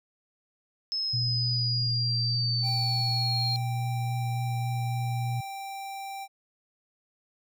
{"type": "exponential sweep", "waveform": "sine", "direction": "down", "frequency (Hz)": [5210, 4201], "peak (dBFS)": -27, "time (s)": [0.92, 3.56], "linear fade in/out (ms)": 0}
{"type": "tone with vibrato", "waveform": "sine", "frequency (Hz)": 120, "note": "B2", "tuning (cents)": -49, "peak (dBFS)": -27, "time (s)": [1.13, 5.41], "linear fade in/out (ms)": 10, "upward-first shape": "sine", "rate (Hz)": 3.4, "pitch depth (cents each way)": 10}
{"type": "tone", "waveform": "square", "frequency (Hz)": 784, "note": "G5", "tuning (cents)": 0, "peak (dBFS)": -36, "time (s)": [2.62, 6.28], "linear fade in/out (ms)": 50}
{"effects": []}